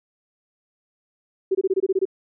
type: tone bursts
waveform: sine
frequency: 381.7 Hz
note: G4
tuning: 46 cents flat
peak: -16 dBFS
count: 9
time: 1.51-2.054 s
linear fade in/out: 10 ms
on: 40 ms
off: 23 ms
effects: none